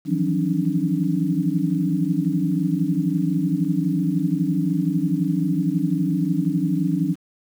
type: tone cluster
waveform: sine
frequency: 160.9 / 172.1 / 184.7 / 274.4 / 300.1 Hz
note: E3 / F3 / F#3 / C#4 / D4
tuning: -42 / -25 / -3 / -17 / +38 cents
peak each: -25 dBFS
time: 0.05-7.16 s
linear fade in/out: 50 ms
effects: 8-bit